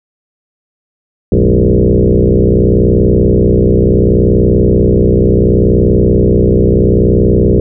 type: tone with frequency modulation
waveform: sine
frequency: 139.5 Hz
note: C#3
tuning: 11 cents sharp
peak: -5 dBFS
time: 1.32-7.6 s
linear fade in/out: 2 ms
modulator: 60.7 Hz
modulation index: 5.5
effects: none